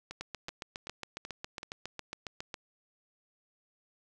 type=two click trains; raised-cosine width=0.2 ms; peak=-24 / -21 dBFS; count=5 / 18; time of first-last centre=0.11-1.631 / 0.21-2.542 s; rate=2.63 / 7.29 Hz; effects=none